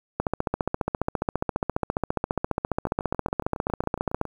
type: two click trains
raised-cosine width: 1 ms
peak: -19 / -9 dBFS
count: 11 / 60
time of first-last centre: 2.87-4.253 / 0.2-4.214 s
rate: 7.23 / 14.7 Hz
effects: 8-bit